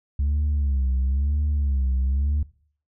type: tone with vibrato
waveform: sine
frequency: 69.3 Hz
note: C#2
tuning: in tune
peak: -17 dBFS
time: 0.19-2.43 s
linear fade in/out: 5 ms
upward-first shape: sine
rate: 1 Hz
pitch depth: 120 cents each way
effects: noise-tail reverb RT60 0.5 s tail -22 dB re dry + tanh soft clip ceiling -18 dBFS